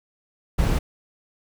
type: noise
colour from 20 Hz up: brown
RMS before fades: -20 dBFS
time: 0.58-0.79 s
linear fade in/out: 10 ms
effects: none